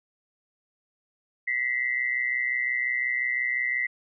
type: tone pair together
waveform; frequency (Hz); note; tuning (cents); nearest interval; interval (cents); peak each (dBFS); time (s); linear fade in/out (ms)
sine; 1940.3 / 2066; B6 / C7; -31 / -22; minor second; 109; -27; 1.47-3.87; 10
effects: none